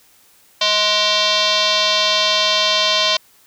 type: tone with frequency modulation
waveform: sine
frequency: 206.1 Hz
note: G#3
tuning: 13 cents flat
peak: -13 dBFS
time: 0.61-3.17 s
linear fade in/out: 5 ms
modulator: 839 Hz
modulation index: 5.6
effects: white hiss -52 dBFS RMS until 3.46 s